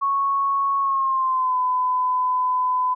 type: tone with pitch glide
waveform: sine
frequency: 1105 to 1007.5 Hz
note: C#6 to B5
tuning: -6 to +34 cents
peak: -18 dBFS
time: 0.01-2.95 s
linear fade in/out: 20 ms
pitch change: -160 cents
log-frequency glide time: 0.8-1.57 s
effects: none